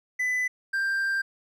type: tone pair in turn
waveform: triangle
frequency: 2000 / 1582.9 Hz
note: B6 / G6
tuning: +21 / +16 cents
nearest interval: major third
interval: 405 cents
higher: first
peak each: -22 dBFS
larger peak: neither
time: 0.19-0.48 / 0.73-1.22 s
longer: second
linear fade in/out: 10 ms
effects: none